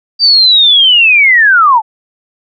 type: linear sweep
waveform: sine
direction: down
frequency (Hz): 4699 to 830.6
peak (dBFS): -3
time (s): 0.19-1.82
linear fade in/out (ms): 50
effects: none